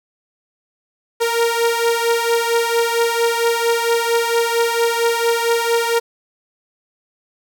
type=beating tone pair; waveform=sawtooth; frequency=463.9 / 468.3 Hz; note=A#4 / A#4; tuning=-8 / +8 cents; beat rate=4.4 Hz; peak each=-13 / -16 dBFS; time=1.2-6 s; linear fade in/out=20 ms; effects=none